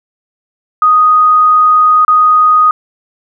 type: tone with dropouts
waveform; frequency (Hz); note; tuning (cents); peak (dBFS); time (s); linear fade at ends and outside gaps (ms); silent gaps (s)
sine; 1244.5; D#6; 0; -4; 0.82-2.71; 2; 2.049-2.08
effects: none